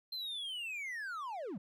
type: linear sweep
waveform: triangle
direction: down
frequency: 4171 to 155.56 Hz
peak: -37 dBFS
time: 0.12-1.58 s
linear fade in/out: 5 ms
effects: none